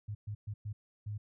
sine tone bursts at uneven times, 104.7 Hz, G#2, 15 cents sharp, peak -36 dBFS, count 5, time 0.08-0.15 / 0.27-0.35 / 0.47-0.54 / 0.65-0.73 / 1.06-1.18 s, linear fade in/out 10 ms, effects none

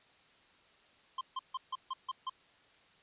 square tone bursts, 1049 Hz, C6, 4 cents sharp, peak -35 dBFS, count 7, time 1.18-2.297 s, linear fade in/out 5 ms, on 31 ms, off 150 ms, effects white hiss -64 dBFS RMS until 3.02 s + resampled to 8000 Hz

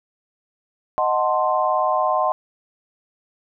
sine chord, D# diminished seventh, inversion none, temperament equal, 622.3 / 740 / 880 / 1046.5 Hz, D#5 / F#5 / A5 / C6, 0 / 0 / 0 / 0 cents, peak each -22 / -22 / -26 / -21 dBFS, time 0.98-2.32 s, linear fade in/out 0 ms, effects none

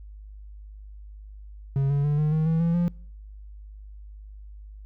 triangle tone with pitch steps, 137.3 / 141.98 / 146.81 / 151.82 / 156.99 / 162.34 / 167.87 / 173.59 Hz, C#3 / C#3 / D3 / D#3 / D#3 / E3 / E3 / F3, -16 / +42 / 0 / -42 / +16 / -26 / +32 / -10 cents, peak -18 dBFS, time 1.76-2.88 s, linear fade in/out 0 ms, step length 140 ms, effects noise-tail reverb RT60 0.6 s tail -26 dB re dry + added 51 Hz sine -40 dBFS peak until 4.85 s

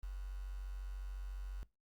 sine tone with quantisation, 47.1 Hz, F#1, 32 cents sharp, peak -40 dBFS, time 0.03-1.63 s, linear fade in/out 0 ms, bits 10, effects noise-tail reverb RT60 0.2 s tail -21 dB re dry + Opus 48 kbps

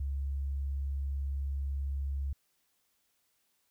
sine tone, 69.1 Hz, C#2, 5 cents flat, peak -31 dBFS, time 0-2.33 s, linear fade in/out 5 ms, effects white hiss -75 dBFS RMS until 3.7 s

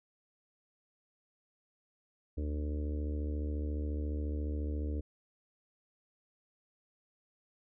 harmonic tone, 74.3 Hz, D2, 21 cents sharp, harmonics 1 / 3 / 4 / 5 / 6 / 7 / 8, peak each -33 / -47 / -42 / -51 / -47 / -52 / -58 dBFS, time 2.37-5.01 s, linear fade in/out 10 ms, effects none

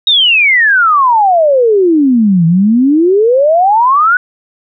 sine exponential two-way sweep, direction down then up, 3800 to 160.8 to 1501 Hz, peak -5 dBFS, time 0.07-4.17 s, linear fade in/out 2 ms, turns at 2.46 s, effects none

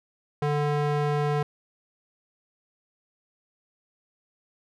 square tone with band-pass filter, 147.1 Hz, D3, 3 cents sharp, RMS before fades -25 dBFS, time 0.42-1.43 s, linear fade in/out 5 ms, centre 600 Hz, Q 0.56, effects none

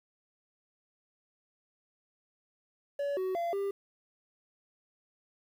triangle tone with pitch steps, 568 / 374.4 / 684 / 397.1 Hz, C#5 / F#4 / F5 / G4, +42 / +20 / -36 / +22 cents, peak -28 dBFS, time 2.99-3.71 s, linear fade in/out 5 ms, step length 180 ms, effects 10-bit

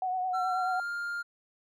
sine tone with vibrato, 740 Hz, F#5, in tune, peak -28 dBFS, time 0.02-0.8 s, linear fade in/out 2 ms, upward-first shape triangle, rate 9.3 Hz, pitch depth 37 cents each way
triangle tone with pitch glide, 1352 to 1403.7 Hz, E6 to F6, +43 to +8 cents, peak -30 dBFS, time 0.33-1.23 s, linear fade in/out 20 ms, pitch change +65 cents, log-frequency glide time 0.44-0.87 s
effects none

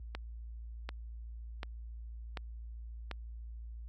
click train, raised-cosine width 0.3 ms, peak -23 dBFS, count 5, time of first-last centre 0.15-3.113 s, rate 1.35 Hz, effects added 57 Hz sine -39 dBFS peak until 3.88 s + high-pass 60 Hz 12 dB/octave

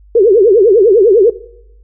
sine tone with vibrato, 422.7 Hz, G#4, 31 cents sharp, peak -4 dBFS, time 0.15-1.3 s, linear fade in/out 5 ms, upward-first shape triangle, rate 10 Hz, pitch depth 280 cents each way, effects noise-tail reverb RT60 0.8 s tail -18 dB re dry + added 50 Hz sine -39 dBFS peak until 1.83 s

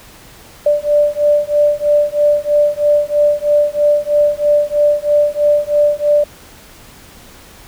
sine beating tone pair, 587.3 / 590.4 Hz, D5 / D5, 0 / +9 cents, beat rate 3.1 Hz, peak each -13 dBFS, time 0.66-6.24 s, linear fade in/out 5 ms, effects pink hiss -40 dBFS RMS until 7.67 s

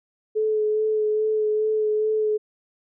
sine tone with vibrato, 430 Hz, A4, 40 cents flat, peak -19 dBFS, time 0.35-2.38 s, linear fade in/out 20 ms, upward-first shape sine, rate 2.4 Hz, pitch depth 17 cents each way, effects none

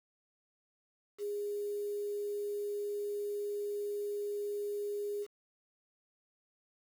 sine tone with quantisation, 410.9 Hz, G#4, 18 cents flat, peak -34 dBFS, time 1.18-5.27 s, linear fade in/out 50 ms, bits 9, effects none

